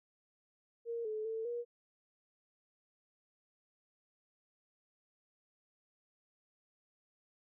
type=tone with pitch steps; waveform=sine; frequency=465.9 / 431.6 / 446.3 / 477.1 Hz; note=A#4 / A4 / A4 / A#4; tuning=-1 / -33 / +25 / +40 cents; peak=-36 dBFS; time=0.85-1.65 s; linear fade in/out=50 ms; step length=200 ms; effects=none